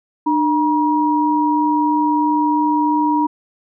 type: tone pair together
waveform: sine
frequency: 300.5 / 954.6 Hz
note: D4 / A#5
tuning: +40 / +41 cents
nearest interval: octave + minor sixth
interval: 2001 cents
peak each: -16 dBFS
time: 0.26-3.27 s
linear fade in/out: 10 ms
effects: none